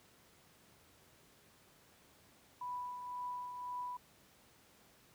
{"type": "tone with tremolo", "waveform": "sine", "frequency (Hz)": 987.8, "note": "B5", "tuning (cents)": 0, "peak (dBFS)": -38, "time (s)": [2.61, 3.97], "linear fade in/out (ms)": 5, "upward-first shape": "triangle", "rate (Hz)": 1.9, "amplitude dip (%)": 50, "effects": ["pink hiss -65 dBFS RMS until 5.14 s", "high-pass 80 Hz 12 dB/octave"]}